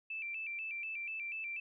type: tone with vibrato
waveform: sine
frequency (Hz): 2489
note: D#7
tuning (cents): 0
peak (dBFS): -38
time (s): 0.1-1.6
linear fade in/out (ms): 5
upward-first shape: square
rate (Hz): 4.1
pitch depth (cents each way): 96
effects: none